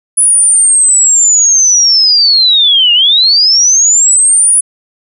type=linear two-way sweep; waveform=sine; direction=down then up; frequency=9956 to 2794 to 9956 Hz; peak=-4 dBFS; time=0.17-4.61 s; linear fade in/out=10 ms; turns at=2.93 s; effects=none